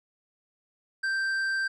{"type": "tone with tanh clipping", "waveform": "sine", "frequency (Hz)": 1568, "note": "G6", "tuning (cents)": 0, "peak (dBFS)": -27, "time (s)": [1.03, 1.68], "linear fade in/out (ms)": 10, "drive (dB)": 8, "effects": []}